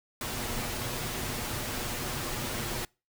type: noise with comb filter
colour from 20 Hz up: pink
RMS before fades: -34 dBFS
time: 0.21-2.85 s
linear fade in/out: 2 ms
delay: 8.3 ms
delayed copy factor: +0.5
effects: noise-tail reverb RT60 0.3 s tail -26 dB re dry